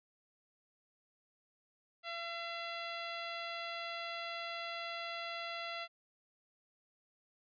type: tone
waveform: 10% pulse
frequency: 678 Hz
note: E5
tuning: 49 cents sharp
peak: -31 dBFS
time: 2.03-5.88 s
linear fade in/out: 50 ms
effects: resampled to 11025 Hz